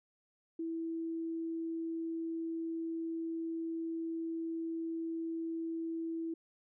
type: tone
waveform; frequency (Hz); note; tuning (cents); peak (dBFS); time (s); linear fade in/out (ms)
sine; 328.6; E4; -5; -35; 0.59-6.34; 5
effects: none